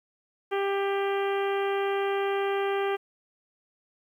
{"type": "harmonic tone", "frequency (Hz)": 395.8, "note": "G4", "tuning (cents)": 17, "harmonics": [1, 2, 3, 4, 5, 6, 7, 8], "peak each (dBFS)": [-26, -32, -36, -38, -40, -42, -43, -44], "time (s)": [0.51, 2.97], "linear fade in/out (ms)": 20, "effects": ["10-bit"]}